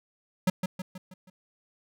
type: tone with echo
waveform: square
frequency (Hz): 184.7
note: F#3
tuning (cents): -3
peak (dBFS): -21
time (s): 0.47-0.5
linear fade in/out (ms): 5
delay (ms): 160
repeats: 5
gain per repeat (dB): -6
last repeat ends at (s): 1.3
effects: none